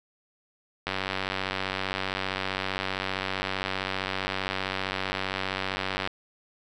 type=click train; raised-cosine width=0.3 ms; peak=-12 dBFS; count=497; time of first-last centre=0.87-6.075 s; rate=95.3 Hz; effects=none